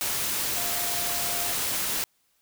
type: tone in noise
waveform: sine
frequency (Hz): 698.5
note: F5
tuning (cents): 0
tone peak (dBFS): -37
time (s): 0.57-1.52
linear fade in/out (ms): 0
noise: white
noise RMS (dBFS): -28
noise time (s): 0.01-2.04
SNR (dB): -12
effects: white hiss -69 dBFS RMS until 2.41 s